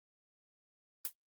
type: noise with exponential decay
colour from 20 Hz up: blue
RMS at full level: -32 dBFS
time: 1.05-1.13 s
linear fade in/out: 0 ms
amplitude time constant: 17 ms
effects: noise-tail reverb RT60 0.1 s tail -19 dB re dry + Opus 24 kbps